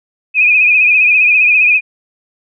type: tone with vibrato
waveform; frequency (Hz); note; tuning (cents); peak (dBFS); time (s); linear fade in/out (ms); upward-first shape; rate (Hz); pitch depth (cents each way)
sine; 2489; D#7; 0; -6; 0.34-1.81; 50; sine; 15; 60
effects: none